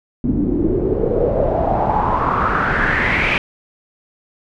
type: noise with low-pass filter sweep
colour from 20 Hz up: pink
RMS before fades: -17 dBFS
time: 0.24-3.38 s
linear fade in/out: 2 ms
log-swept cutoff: 250 to 2500 Hz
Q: 5.7
effects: none